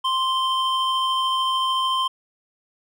triangle tone pair together, 1046.5 / 3126 Hz, C6 / G7, 0 / -6 cents, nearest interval octave + perfect fifth, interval 1894 cents, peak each -19 / -23 dBFS, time 0.04-2.08 s, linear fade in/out 10 ms, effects none

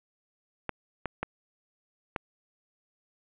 clicks, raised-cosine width 0.5 ms, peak -15 dBFS, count 4, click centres 0.693 / 1.057 / 1.23 / 2.162 s, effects resampled to 8000 Hz + 9-bit

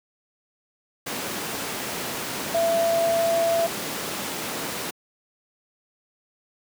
sine tone in noise, 670 Hz, E5, 28 cents sharp, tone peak -19 dBFS, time 2.54-3.67 s, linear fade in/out 10 ms, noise pink, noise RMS -29 dBFS, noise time 1.06-4.91 s, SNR +7 dB, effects high-pass 200 Hz 12 dB/octave

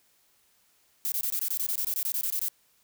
violet noise bursts, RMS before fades -29 dBFS, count 16, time 1.05-2.484 s, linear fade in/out 0 ms, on 69 ms, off 22 ms, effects white hiss -66 dBFS RMS until 2.83 s

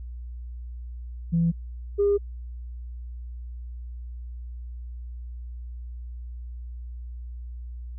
sine tone pair in turn, 168.1 / 404.9 Hz, E3 / G#4, +34 / -44 cents, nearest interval octave + minor third, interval 1522 cents, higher second, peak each -18 / -17 dBFS, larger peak second, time 1.32-1.52 / 1.98-2.18 s, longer neither, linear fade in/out 20 ms, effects tanh soft clip ceiling -14 dBFS + added 60 Hz sine -34 dBFS peak until 7.98 s

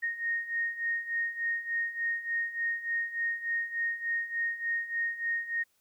sine beating tone pair, 1855 / 1858.4 Hz, A#6 / A#6, -9 / -6 cents, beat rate 3.4 Hz, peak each -35 / -31 dBFS, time 0.02-5.64 s, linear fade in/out 20 ms, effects white hiss -72 dBFS RMS until 5.8 s

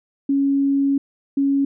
sine tone pair in turn, 277.2 / 277.2 Hz, C#4 / C#4, 0 / 0 cents, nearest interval unison, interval 0 cents, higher neither, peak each -15 dBFS, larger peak neither, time 0.29-0.98 / 1.37-1.65 s, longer first, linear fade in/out 5 ms, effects none

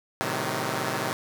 5% pulse chord, A diminished seventh, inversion none, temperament equal with one note detuned, 110 / 130.81 / 155.56 / 188.78 Hz, A2 / C3 / Eb3 / Gb3, 0 / 0 / 0 / +35 cents, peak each -22 / -20 / -21 / -22 dBFS, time 0.21-1.13 s, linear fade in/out 0 ms, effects none

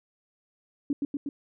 sine tone with echo, 283.8 Hz, C#4, 41 cents sharp, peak -23 dBFS, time 0.9-0.93 s, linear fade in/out 2 ms, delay 120 ms, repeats 3, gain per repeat -2 dB, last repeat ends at 1.29 s, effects none

